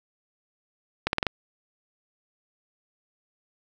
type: accelerating click train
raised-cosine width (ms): 0.3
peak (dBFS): -7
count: 5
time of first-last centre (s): 1.07-1.267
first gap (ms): 61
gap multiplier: 0.86
effects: none